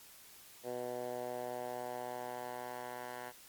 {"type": "tone with band-pass filter sweep", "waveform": "10% pulse", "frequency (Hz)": 123.47, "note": "B2", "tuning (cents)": 0, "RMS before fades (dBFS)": -42, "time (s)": [0.63, 3.33], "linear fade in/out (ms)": 50, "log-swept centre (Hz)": [520, 1200], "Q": 1.8, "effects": ["white hiss -57 dBFS RMS until 3.48 s", "MP3 96 kbps"]}